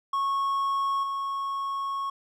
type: tone with level steps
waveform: triangle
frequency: 1100 Hz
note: C#6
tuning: 14 cents flat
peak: -22 / -26 dBFS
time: 0.13-2.1 s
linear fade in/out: 5 ms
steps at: 1.03 s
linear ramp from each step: 5 ms
effects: none